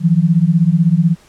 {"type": "beating tone pair", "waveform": "sine", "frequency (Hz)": [160, 176], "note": ["D#3", "F3"], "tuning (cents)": [49, 14], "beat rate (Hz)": 16, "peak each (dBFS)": -12, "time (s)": [0, 1.16], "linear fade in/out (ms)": 50, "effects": ["pink hiss -48 dBFS RMS until 1.28 s", "low-pass 10000 Hz 12 dB/octave"]}